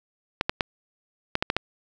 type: clicks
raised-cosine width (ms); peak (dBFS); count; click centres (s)
0.3; -6; 7; 0.411 / 0.495 / 0.608 / 1.354 / 1.425 / 1.501 / 1.566
effects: none